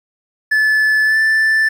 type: tone with pitch glide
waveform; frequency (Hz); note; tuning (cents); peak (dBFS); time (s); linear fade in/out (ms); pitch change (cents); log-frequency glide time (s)
triangle; 1734 to 1762.3; A6 to A6; -26 to +2; -9; 0.51-1.69; 10; +28; 1.05-1.18
effects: 8-bit